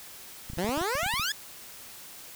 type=clicks; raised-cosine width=5 ms; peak=-27 dBFS; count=12; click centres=0.5 / 0.534 / 0.574 / 0.645 / 0.692 / 0.776 / 0.814 / 0.953 / 1.032 / 1.063 / 1.139 / 1.197 s
type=exponential sweep; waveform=15% pulse; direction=up; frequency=164.81 to 1760 Hz; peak=-21 dBFS; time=0.58-1.32 s; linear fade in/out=2 ms
effects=white hiss -46 dBFS RMS until 2.35 s